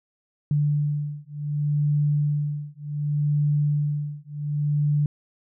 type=beating tone pair; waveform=sine; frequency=146.83 / 147.5 Hz; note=D3 / D3; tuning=0 / +8 cents; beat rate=0.67 Hz; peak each=-24 dBFS; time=0.51-5.06 s; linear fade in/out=2 ms; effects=none